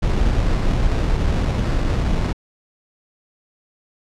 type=noise with sample-and-hold; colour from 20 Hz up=brown; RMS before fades=-18 dBFS; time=0.02-2.33 s; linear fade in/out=10 ms; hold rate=3150 Hz; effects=low-pass 6000 Hz 12 dB/octave